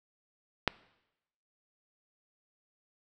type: click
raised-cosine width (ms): 0.3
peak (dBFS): -8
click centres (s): 0.677
effects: noise-tail reverb RT60 0.9 s tail -21 dB re dry